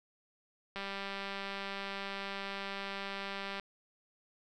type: click train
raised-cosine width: 0.3 ms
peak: -24 dBFS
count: 560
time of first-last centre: 0.76-3.598 s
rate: 197 Hz
effects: none